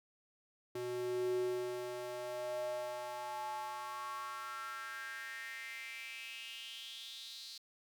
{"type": "tone with high-pass filter sweep", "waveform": "square", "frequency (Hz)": 122.9, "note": "B2", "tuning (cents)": -8, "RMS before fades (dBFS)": -42, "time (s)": [0.75, 7.58], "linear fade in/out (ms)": 5, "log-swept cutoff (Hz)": [290, 4300], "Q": 5.9, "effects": []}